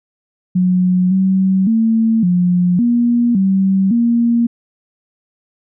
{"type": "tone with pitch steps", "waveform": "sine", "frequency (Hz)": [182.2, 190, 224.6, 178.2, 238.4, 192.3, 234.9], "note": ["F#3", "F#3", "A3", "F3", "A#3", "G3", "A#3"], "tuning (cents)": [-26, 46, 36, 35, 39, -33, 13], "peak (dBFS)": -10, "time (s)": [0.55, 4.47], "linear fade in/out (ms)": 10, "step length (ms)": 560, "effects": []}